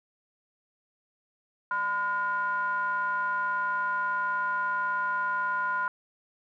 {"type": "ring-modulated tone", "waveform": "triangle", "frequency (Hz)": 208.2, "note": "G#3", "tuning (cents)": 5, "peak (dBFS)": -21, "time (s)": [1.71, 5.88], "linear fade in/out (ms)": 2, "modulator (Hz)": 1220, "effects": []}